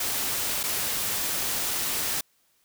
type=noise with dropouts; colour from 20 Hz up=white; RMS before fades=-28 dBFS; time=0-2.21 s; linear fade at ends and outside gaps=5 ms; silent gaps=0.632-0.636 s; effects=white hiss -67 dBFS RMS until 2.64 s